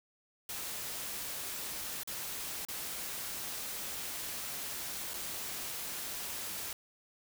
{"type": "noise with dropouts", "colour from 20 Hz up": "white", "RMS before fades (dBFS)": -40, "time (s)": [0.49, 6.73], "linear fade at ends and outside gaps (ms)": 2, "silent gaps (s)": [[2.034, 2.074], [2.651, 2.685], [5.136, 5.14]], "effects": []}